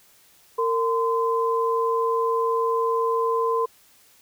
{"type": "tone pair together", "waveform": "sine", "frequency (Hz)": [458, 1026.5], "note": ["A#4", "C6"], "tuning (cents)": [-31, -33], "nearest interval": "octave + major second", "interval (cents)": 1398, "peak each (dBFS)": [-22, -23], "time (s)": [0.58, 3.66], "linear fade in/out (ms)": 10, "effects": ["white hiss -56 dBFS RMS until 4.21 s"]}